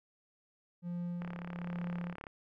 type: tone with tremolo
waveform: triangle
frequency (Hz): 174.61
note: F3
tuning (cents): 0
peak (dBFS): -33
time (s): 0.82-2.16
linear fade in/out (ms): 50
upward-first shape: sine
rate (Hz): 1.2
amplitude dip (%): 55
type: click train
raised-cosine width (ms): 0.5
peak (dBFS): -29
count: 38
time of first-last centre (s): 1.22-2.268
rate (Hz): 35.3
effects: none